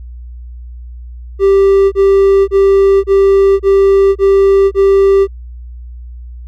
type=tone bursts; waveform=triangle; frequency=392.1 Hz; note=G4; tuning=in tune; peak=-3 dBFS; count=7; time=1.39-5.274 s; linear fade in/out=50 ms; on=530 ms; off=29 ms; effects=added 60 Hz sine -26 dBFS peak until 6.47 s